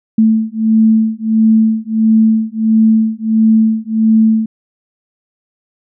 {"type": "beating tone pair", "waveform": "sine", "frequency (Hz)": [220.1, 221.6], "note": ["A3", "A3"], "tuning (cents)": [1, 13], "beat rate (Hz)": 1.5, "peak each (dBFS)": -11, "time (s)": [0.18, 4.46], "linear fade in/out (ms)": 5, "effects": []}